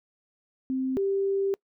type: tone pair in turn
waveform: sine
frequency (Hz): 261.6 / 392.6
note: C4 / G4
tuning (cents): 0 / +3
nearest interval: perfect fifth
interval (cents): 703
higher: second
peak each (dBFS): -25 / -23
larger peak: second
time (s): 0.7-0.97 / 0.97-1.54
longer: second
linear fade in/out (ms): 0
effects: noise-tail reverb RT60 0.1 s tail -26 dB re dry